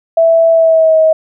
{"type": "tone with pitch glide", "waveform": "sine", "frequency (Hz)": [659.3, 635.7], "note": ["E5", "D#5"], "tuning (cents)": [0, 37], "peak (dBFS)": -5, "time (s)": [0.17, 1.13], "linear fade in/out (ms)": 5, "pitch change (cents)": -63, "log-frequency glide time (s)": [0.51, 0.97], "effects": []}